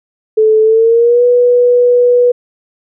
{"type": "tone with pitch glide", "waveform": "sine", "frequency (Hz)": [435.6, 488.9], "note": ["A4", "B4"], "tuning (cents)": [-17, -18], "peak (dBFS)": -5, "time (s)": [0.37, 2.32], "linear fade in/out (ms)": 10, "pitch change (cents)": 199, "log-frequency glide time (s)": [0.62, 1.24], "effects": []}